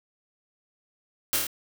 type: noise with echo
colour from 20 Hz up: white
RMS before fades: -24 dBFS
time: 1.33-1.36 s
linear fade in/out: 0 ms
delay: 27 ms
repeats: 4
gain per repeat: -2 dB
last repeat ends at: 1.468 s
effects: none